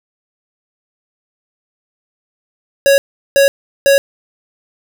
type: tone bursts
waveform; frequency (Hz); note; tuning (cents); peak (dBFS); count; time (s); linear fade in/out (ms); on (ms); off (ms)
square; 554.4; C#5; 0; -7; 3; 2.86-3.98; 0; 120; 380
effects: none